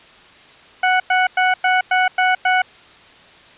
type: tone bursts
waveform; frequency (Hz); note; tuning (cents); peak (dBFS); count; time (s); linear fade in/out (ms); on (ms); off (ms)
20% pulse; 740; F#5; 0; -8; 7; 0.83-2.62; 5; 170; 100
effects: white hiss -45 dBFS RMS until 3.57 s + resampled to 8000 Hz